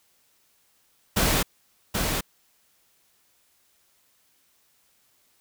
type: noise with echo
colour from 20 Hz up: pink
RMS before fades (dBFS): -22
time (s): 1.16-1.43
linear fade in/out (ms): 10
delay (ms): 780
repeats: 1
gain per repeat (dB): -4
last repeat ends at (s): 2.21
effects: white hiss -65 dBFS RMS until 5.4 s